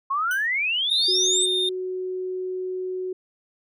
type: exponential sweep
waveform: sine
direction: up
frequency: 1060 to 8540 Hz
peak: -21 dBFS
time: 0.1-1.46 s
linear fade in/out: 10 ms
type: tone with exponential decay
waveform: 10% pulse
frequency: 3011 Hz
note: F#7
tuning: 30 cents sharp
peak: -21 dBFS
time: 0.31-0.51 s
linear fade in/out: 2 ms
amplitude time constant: 43 ms
type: tone with vibrato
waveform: triangle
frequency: 3640 Hz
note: A#7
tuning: 42 cents flat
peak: -20 dBFS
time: 0.9-1.69 s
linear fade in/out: 2 ms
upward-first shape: sine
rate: 17 Hz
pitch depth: 9 cents each way
type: tone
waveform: sine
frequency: 370 Hz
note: F#4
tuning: in tune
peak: -26 dBFS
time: 1.08-3.13 s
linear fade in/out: 5 ms
effects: none